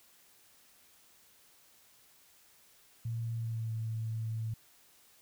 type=tone with pitch glide; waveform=sine; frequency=115.1 to 111.82 Hz; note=A#2 to A2; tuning=-22 to +28 cents; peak=-33 dBFS; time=3.05-4.54 s; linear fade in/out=5 ms; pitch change=-50 cents; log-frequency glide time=3.35-3.73 s; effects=white hiss -63 dBFS RMS until 5.21 s